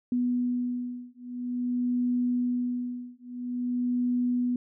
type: beating tone pair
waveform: sine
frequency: 245.8 / 246.29 Hz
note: B3 / B3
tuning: -8 / -5 cents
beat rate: 0.49 Hz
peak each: -29 dBFS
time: 0.12-4.56 s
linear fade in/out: 2 ms
effects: none